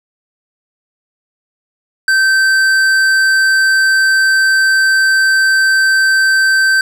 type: tone with tanh clipping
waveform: sine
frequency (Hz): 1552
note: G6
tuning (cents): -18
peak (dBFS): -10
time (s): 2.08-6.81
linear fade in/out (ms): 2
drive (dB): 13
effects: none